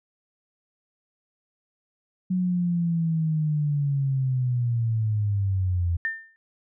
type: linear sweep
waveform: sine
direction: down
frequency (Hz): 185 to 84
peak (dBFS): -21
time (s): 2.3-5.97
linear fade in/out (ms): 10
type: tone with exponential decay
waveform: sine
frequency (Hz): 1800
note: A6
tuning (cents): +39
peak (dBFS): -21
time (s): 6.05-6.36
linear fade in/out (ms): 0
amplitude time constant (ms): 66
effects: none